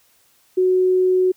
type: tone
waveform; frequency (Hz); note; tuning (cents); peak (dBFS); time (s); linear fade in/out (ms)
sine; 369.4; F#4; -3; -13; 0.57-1.32; 10
effects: white hiss -58 dBFS RMS until 1.36 s